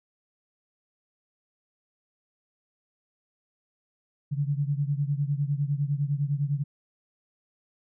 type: beating tone pair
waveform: sine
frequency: 140 / 149.9 Hz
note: C#3 / D3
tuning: +18 / +36 cents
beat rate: 9.9 Hz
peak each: -26 / -29 dBFS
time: 4.31-6.64 s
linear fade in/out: 20 ms
effects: none